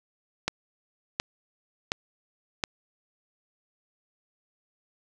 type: click train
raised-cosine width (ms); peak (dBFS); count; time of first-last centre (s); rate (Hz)
0.2; -8; 4; 0.48-2.638; 1.39
effects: none